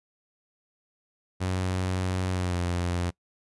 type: tone with pitch glide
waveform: sawtooth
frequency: 92.5 to 87.92 Hz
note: F#2 to F2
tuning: 0 to +12 cents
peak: -22 dBFS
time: 1.4-3.11 s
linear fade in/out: 20 ms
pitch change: -88 cents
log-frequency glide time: 2.31-2.59 s
effects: noise-tail reverb RT60 0.1 s tail -23 dB re dry + resampled to 24000 Hz